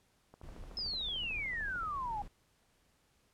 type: click train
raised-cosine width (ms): 1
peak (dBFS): -39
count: 21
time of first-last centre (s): 0.34-1.833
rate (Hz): 13.4
type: noise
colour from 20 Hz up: brown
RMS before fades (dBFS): -48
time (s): 0.43-2.28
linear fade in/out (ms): 5
type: exponential sweep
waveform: sine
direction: down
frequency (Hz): 5200 to 800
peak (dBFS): -35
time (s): 0.77-2.22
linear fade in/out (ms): 2
effects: pink hiss -72 dBFS RMS until 3.33 s + low-pass 12000 Hz 12 dB/octave